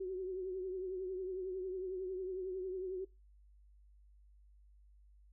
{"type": "tone with vibrato", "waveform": "sine", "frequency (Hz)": 373.1, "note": "F#4", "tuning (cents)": 14, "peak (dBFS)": -37, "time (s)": [0, 3.05], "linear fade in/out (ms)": 10, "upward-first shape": "triangle", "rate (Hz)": 11, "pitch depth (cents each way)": 63, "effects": ["noise-tail reverb RT60 0.2 s tail -18 dB re dry", "added 50 Hz sine -60 dBFS peak until 5.32 s"]}